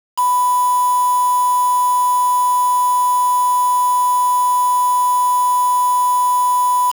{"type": "tone with quantisation", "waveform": "sine", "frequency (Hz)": 992, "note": "B5", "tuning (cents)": 7, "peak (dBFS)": -12, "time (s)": [0.17, 6.92], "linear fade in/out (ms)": 20, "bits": 4, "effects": []}